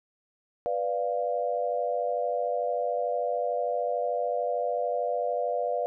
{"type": "chord", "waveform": "sine", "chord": "B diminished", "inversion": "none", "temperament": "equal", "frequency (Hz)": [493.9, 587.3, 698.5], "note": ["B4", "D5", "F5"], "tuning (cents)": [0, 0, 0], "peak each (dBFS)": -30, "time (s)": [0.66, 5.86], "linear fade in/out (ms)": 0, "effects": []}